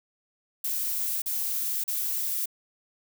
violet noise bursts, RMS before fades -29 dBFS, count 3, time 0.64-2.458 s, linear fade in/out 5 ms, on 580 ms, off 39 ms, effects none

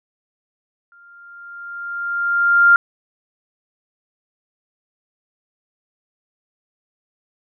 sine tone with exponential growth, 1396.9 Hz, F6, in tune, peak -6 dBFS, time 0.92-2.76 s, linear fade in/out 1 ms, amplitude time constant 400 ms, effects none

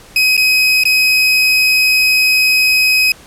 30% pulse tone with dropouts, 2528 Hz, D#7, 27 cents sharp, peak -6 dBFS, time 0.16-3.12 s, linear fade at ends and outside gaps 2 ms, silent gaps 0.368-0.376 / 0.837-0.853 s, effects pink hiss -40 dBFS RMS until 3.26 s + low-pass 12000 Hz 12 dB/octave

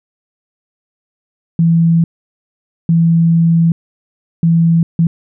sine tone bursts at uneven times, 166.3 Hz, E3, 16 cents sharp, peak -7 dBFS, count 4, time 1.59-2.04 / 2.89-3.72 / 4.43-4.83 / 4.99-5.07 s, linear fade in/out 2 ms, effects none

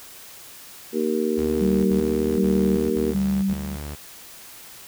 harmonic tone, 77.8 Hz, D#2, in tune, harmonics 3 / 4 / 5 / 6, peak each -25 / -28 / -24 / -27 dBFS, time 0.92-3.15 s, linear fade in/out 50 ms
sawtooth tone bursts, 73.42 Hz, D2, in tune, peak -27 dBFS, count 5, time 1.37-3.958 s, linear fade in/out 20 ms, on 480 ms, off 47 ms
sine tone with tremolo, 194.5 Hz, G3, 13 cents flat, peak -19 dBFS, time 1.61-3.76 s, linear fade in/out 5 ms, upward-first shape square, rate 1.3 Hz, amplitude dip 70%
effects white hiss -43 dBFS RMS until 4.87 s

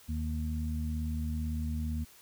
harmonic tone, 77.78 Hz, D#2, in tune, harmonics 1 / 2 / 3, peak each -32 / -42 / -37 dBFS, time 0.08-2.05 s, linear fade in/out 20 ms, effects white hiss -57 dBFS RMS until 2.21 s

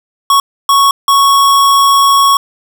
square tone bursts at uneven times, 1108.7 Hz, C#6, in tune, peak -6 dBFS, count 3, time 0.3-0.4 / 0.69-0.91 / 1.08-2.37 s, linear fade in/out 2 ms, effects none

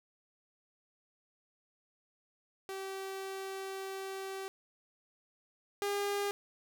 sawtooth tone pair in turn, 385.9 / 404.4 Hz, G4 / G#4, -27 / -46 cents, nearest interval minor second, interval 81 cents, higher second, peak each -35 / -28 dBFS, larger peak second, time 2.69-4.48 / 5.82-6.31 s, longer first, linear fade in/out 0 ms, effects none

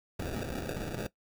blue noise with sample-and-hold, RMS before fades -36 dBFS, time 0.19-1.07 s, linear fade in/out 5 ms, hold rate 1050 Hz, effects noise-tail reverb RT60 0.1 s tail -18 dB re dry

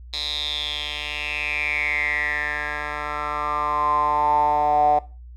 10% pulse tone with band-pass filter sweep, 148.7 Hz, D3, 22 cents sharp, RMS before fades -23 dBFS, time 0.13-4.99 s, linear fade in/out 5 ms, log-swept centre 4100 to 710 Hz, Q 8.8, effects noise-tail reverb RT60 0.3 s tail -18 dB re dry + added 60 Hz sine -38 dBFS peak until 5.36 s

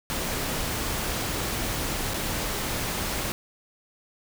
pink noise with dropouts, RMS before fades -29 dBFS, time 0.1-3.32 s, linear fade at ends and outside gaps 0 ms, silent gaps 2.136-2.142 s, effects none

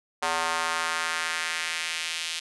square tone with high-pass filter sweep, 82.41 Hz, E2, in tune, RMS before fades -29 dBFS, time 0.22-2.4 s, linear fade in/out 10 ms, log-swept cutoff 850 to 3100 Hz, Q 1.5, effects resampled to 24000 Hz

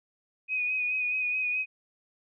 sine tone with vibrato, 2495 Hz, D#7, 4 cents sharp, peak -26 dBFS, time 0.48-1.66 s, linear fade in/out 50 ms, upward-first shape sine, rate 4.7 Hz, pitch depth 29 cents each way, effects none

